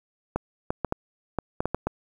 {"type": "clicks", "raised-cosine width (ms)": 1, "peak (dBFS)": -11, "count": 9, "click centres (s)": [0.36, 0.705, 0.847, 0.924, 1.387, 1.605, 1.656, 1.746, 1.87], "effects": ["8-bit"]}